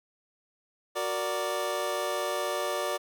25% pulse chord, Gb augmented, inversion none, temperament equal, 370 / 466.2 / 587.3 Hz, Gb4 / Bb4 / D5, 0 / 0 / 0 cents, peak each -31 / -32 / -27 dBFS, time 0.95-2.98 s, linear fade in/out 20 ms, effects none

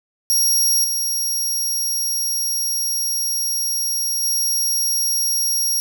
20% pulse tone with level steps, 5620 Hz, F8, 10 cents sharp, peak -9 / -14 / -12 dBFS, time 0.3-5.8 s, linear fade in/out 0 ms, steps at 0.84 / 4.23 s, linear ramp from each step 5 ms, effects none

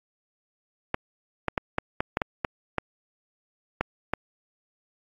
clicks, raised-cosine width 0.5 ms, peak -9 dBFS, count 11, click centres 0.944 / 1.483 / 1.578 / 1.784 / 2.005 / 2.171 / 2.218 / 2.448 / 2.783 / 3.81 / 4.136 s, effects AAC 32 kbps

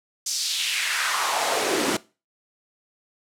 pink noise with high-pass filter sweep, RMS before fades -24 dBFS, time 0.26-1.97 s, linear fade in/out 5 ms, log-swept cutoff 6100 to 250 Hz, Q 2.3, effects noise-tail reverb RT60 0.3 s tail -20 dB re dry + low-pass 10000 Hz 12 dB/octave

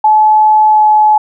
sine tone with pitch glide, 859 to 853.6 Hz, A5 to G#5, -42 to +47 cents, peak -4 dBFS, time 0.04-1.18 s, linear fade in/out 5 ms, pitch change -11 cents, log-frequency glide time 0.7-0.82 s, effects none

